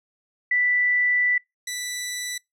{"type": "tone pair in turn", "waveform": ["sine", "10% pulse"], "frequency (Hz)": [1975.5, 1975.5], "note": ["B6", "B6"], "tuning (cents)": [0, 0], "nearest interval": "unison", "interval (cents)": 0, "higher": "neither", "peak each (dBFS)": -18, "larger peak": "neither", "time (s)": [[0.51, 1.38], [1.67, 2.38]], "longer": "first", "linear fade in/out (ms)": 5, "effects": ["noise-tail reverb RT60 0.2 s tail -26 dB re dry", "low-pass 10000 Hz 12 dB/octave"]}